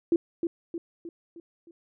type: tone with echo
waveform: sine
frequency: 337.5 Hz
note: E4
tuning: 41 cents sharp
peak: -18 dBFS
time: 0.12-0.16 s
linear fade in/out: 2 ms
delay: 310 ms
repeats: 5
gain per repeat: -6 dB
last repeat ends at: 1.71 s
effects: none